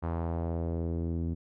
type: tone with low-pass filter sweep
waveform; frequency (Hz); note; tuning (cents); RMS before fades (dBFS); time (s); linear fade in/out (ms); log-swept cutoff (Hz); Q
sawtooth; 83.5; E2; +23; -32; 0.02-1.35; 20; 1100 to 260; 1.6
effects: none